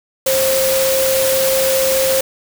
sine tone in noise, 530 Hz, C5, 22 cents sharp, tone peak -14 dBFS, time 0.26-2.21 s, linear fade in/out 5 ms, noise white, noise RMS -19 dBFS, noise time 0.26-2.21 s, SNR +2 dB, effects none

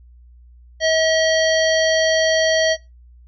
harmonic tone, 640 Hz, D#5, 49 cents sharp, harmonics 1 / 3 / 5 / 7 / 9, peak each -16 / -21 / -23 / -24 / -26 dBFS, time 0.8-2.77 s, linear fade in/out 50 ms, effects noise-tail reverb RT60 0.2 s tail -18 dB re dry + added 60 Hz sine -43 dBFS peak until 3.27 s

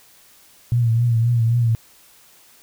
sine tone with vibrato, 117 Hz, A#2, 7 cents sharp, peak -14 dBFS, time 0.72-1.75 s, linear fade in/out 0 ms, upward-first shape triangle, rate 3.8 Hz, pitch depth 68 cents each way, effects white hiss -51 dBFS RMS until 2.62 s

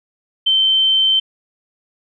sine tone, 3101 Hz, G7, 19 cents flat, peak -11 dBFS, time 0.46-1.2 s, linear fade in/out 10 ms, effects none

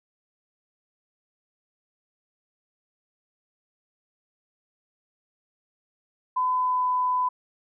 sine tone with pitch glide, 1010 to 1002.4 Hz, B5 to B5, +39 to +25 cents, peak -21 dBFS, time 6.36-7.29 s, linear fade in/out 10 ms, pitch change -14 cents, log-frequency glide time 6.53-6.87 s, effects none

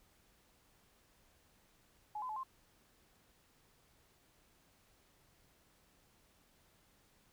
sine tone with pitch steps, 845 / 1016 / 861 / 1052 Hz, G#5 / B5 / A5 / C6, +30 / +49 / -38 / +9 cents, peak -39 dBFS, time 2.15-2.434 s, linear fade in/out 5 ms, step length 71 ms, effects pink hiss -70 dBFS RMS until 7.32 s

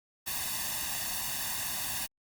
white noise with comb filter, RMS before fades -34 dBFS, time 0.26-2.07 s, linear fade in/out 20 ms, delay 1.1 ms, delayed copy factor +0.8, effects Opus 48 kbps

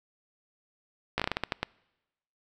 slowing click train, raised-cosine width 0.3 ms, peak -11 dBFS, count 10, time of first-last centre 1.18-1.63 s, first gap 16 ms, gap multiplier 1.27, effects noise-tail reverb RT60 1.0 s tail -25 dB re dry

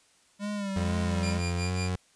square tone with vibrato, 200.5 Hz, G3, 39 cents sharp, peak -31 dBFS, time 0.39-1.41 s, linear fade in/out 50 ms, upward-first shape sine, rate 2.1 Hz, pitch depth 61 cents each way
30% pulse tone with pitch glide, 87.31 to 91.18 Hz, F2 to F#2, 0 to -25 cents, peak -25 dBFS, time 0.76-1.96 s, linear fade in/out 5 ms, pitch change +75 cents, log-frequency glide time 1.58-1.7 s
20% pulse tone with tremolo, 2400 Hz, D7, 37 cents sharp, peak -29 dBFS, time 1.23-1.89 s, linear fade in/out 0 ms, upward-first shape sine, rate 5.5 Hz, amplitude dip 85%
effects white hiss -63 dBFS RMS until 2.15 s + resampled to 22050 Hz

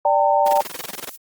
sine chord, G minor, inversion second, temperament equal with one note detuned, 587.3 / 784 / 908.4 Hz, D5 / G5 / Bb5, 0 / 0 / -45 cents, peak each -18 dBFS, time 0.05-0.61 s, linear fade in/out 2 ms
violet noise with tremolo, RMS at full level -35 dBFS, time 0.45-1.17 s, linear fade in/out 10 ms, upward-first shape triangle, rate 19 Hz, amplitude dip 55%
pink noise bursts, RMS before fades -29 dBFS, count 14, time 0.46-1.095 s, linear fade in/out 2 ms, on 24 ms, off 23 ms
effects high-pass 300 Hz 12 dB/octave + Opus 32 kbps

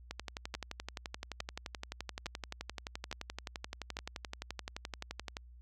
two click trains, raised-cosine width 0.2 ms, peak -22 / -21 dBFS, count 62 / 5, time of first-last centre 0.11-5.369 / 0.55-3.969 s, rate 11.6 / 1.17 Hz, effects added 60 Hz sine -52 dBFS peak until 5.61 s

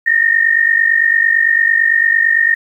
sine tone pair together, 1815.8 / 1864.7 Hz, A#6 / A#6, -46 / 0 cents, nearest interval unison, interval 46 cents, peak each -12 dBFS, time 0.06-2.55 s, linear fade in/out 10 ms, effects 8-bit

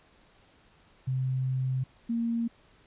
sine tone pair in turn, 130.2 / 232 Hz, C3 / A#3, -8 / -8 cents, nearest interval minor seventh, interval 1000 cents, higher second, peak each -26 dBFS, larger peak neither, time 1.07-1.84 / 2.09-2.48 s, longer first, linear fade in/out 10 ms, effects pink hiss -61 dBFS RMS until 2.86 s + resampled to 8000 Hz

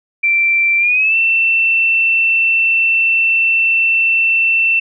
sine tone with pitch glide, 2349 to 2683 Hz, D7 to E7, 0 to +30 cents, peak -10 dBFS, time 0.23-4.8 s, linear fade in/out 10 ms, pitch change +230 cents, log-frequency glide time 0.78-1.16 s, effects none

